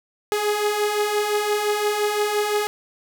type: beating tone pair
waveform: sawtooth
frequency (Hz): 413.1 / 418.9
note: G#4 / G#4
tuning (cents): -9 / +15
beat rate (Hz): 5.8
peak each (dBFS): -23 / -17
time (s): 0.32-2.67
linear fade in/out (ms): 0
effects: none